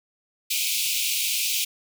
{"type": "high-pass noise", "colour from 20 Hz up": "pink", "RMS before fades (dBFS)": -25, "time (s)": [0.5, 1.65], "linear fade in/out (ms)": 10, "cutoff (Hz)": 2300, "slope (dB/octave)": 96, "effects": []}